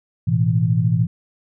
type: chord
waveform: sine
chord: A suspended second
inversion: none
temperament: equal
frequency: 110 / 123.47 / 164.81 Hz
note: A2 / B2 / E3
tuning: 0 / 0 / 0 cents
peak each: -19 dBFS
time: 0.27-1.07 s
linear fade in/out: 10 ms
effects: none